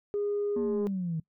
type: tone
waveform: sine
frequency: 410 Hz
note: G#4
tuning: 22 cents flat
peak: -26 dBFS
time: 0.14-0.87 s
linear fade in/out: 0 ms
type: linear sweep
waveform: sine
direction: down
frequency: 244.2 to 155.56 Hz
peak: -28 dBFS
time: 0.56-1.2 s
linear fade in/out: 5 ms
effects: noise-tail reverb RT60 0.1 s tail -22 dB re dry + tanh soft clip ceiling -23 dBFS